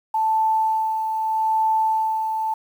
sine tone with tremolo, 880 Hz, A5, in tune, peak -16 dBFS, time 0.14-2.54 s, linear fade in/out 5 ms, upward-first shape sine, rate 0.8 Hz, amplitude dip 45%, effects 8-bit

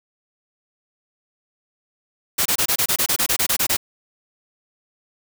white noise bursts, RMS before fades -19 dBFS, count 14, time 2.38-3.769 s, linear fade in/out 10 ms, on 76 ms, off 25 ms, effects none

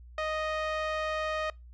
5% pulse tone with low-pass filter, 622.3 Hz, D#5, in tune, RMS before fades -32 dBFS, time 0.18-1.5 s, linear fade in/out 2 ms, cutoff 1500 Hz, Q 0.61, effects noise-tail reverb RT60 0.2 s tail -23 dB re dry + added 60 Hz sine -47 dBFS peak until 1.73 s

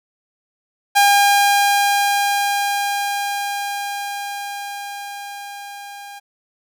sawtooth tone with level ramp, 807 Hz, G#5, 50 cents flat, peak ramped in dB -6 to -30 dBFS, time 0.95-6.2 s, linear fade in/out 20 ms, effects none

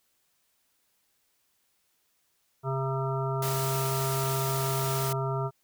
harmonic tone, 133.9 Hz, C3, 40 cents sharp, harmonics 1 / 3 / 5 / 7 / 9 / 10, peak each -29 / -34 / -36 / -37 / -39 / -39 dBFS, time 2.63-5.51 s, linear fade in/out 50 ms
white noise, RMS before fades -35 dBFS, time 3.42-5.13 s, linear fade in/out 5 ms
effects white hiss -72 dBFS RMS until 5.63 s

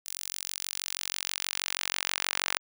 sawtooth tone with high-pass filter sweep, 46.25 Hz, F#1, in tune, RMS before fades -34 dBFS, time 0.05-2.59 s, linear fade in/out 20 ms, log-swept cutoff 6700 to 1600 Hz, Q 0.77, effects none

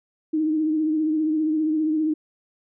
sine tone with vibrato, 311.1 Hz, D#4, in tune, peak -19 dBFS, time 0.33-2.14 s, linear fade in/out 10 ms, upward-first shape triangle, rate 15 Hz, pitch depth 52 cents each way, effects none

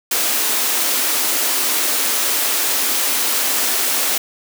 white high-pass noise, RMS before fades -18 dBFS, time 0.11-4.18 s, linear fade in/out 5 ms, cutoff 230 Hz, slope 96 dB/octave, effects none

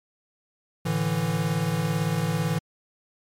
square chord, A suspended fourth, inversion none, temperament equal, 110 / 146.83 / 164.81 Hz, A2 / D3 / E3, 0 / 0 / 0 cents, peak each -31 / -29 / -26 dBFS, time 0.85-2.59 s, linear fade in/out 10 ms, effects MP3 64 kbps

